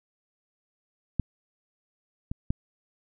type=clicks; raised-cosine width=5 ms; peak=-12 / -19 / -13 dBFS; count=3; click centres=1.197 / 2.315 / 2.505 s; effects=none